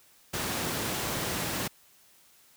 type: high-pass noise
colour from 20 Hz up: pink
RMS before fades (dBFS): -32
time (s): 0.33-1.68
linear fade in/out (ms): 10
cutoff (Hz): 100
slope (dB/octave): 12
effects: white hiss -60 dBFS RMS until 2.56 s